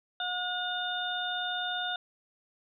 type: harmonic tone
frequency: 723 Hz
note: F#5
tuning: 40 cents flat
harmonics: 1 / 2 / 4 / 5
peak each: -36 / -35 / -43 / -34 dBFS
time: 0.2-1.96 s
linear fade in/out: 2 ms
effects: none